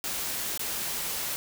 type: noise with dropouts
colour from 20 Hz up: white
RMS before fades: -32 dBFS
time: 0.04-1.36 s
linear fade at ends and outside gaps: 0 ms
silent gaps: 0.576-0.594 s
effects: none